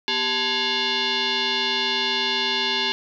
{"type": "tone with frequency modulation", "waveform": "sine", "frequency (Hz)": 392, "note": "G4", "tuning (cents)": 0, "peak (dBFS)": -20, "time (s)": [0.08, 2.92], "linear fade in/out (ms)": 0, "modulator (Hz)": 636, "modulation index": 6.5, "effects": []}